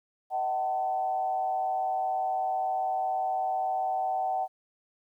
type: tone with frequency modulation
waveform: sine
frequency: 757 Hz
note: F#5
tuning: 39 cents sharp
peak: -26 dBFS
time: 0.3-4.48 s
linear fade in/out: 50 ms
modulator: 125 Hz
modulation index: 0.63
effects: 11-bit